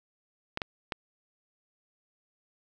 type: clicks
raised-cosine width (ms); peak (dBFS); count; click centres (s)
0.3; -15; 3; 0.574 / 0.618 / 0.922
effects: none